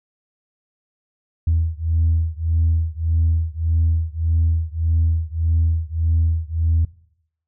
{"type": "beating tone pair", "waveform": "sine", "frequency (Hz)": [81, 82.7], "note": ["E2", "E2"], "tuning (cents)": [-30, 6], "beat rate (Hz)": 1.7, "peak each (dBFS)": [-18, -19], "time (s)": [1.47, 6.85], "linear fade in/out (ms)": 5, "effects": ["noise-tail reverb RT60 0.7 s tail -21 dB re dry", "tanh soft clip ceiling -10 dBFS"]}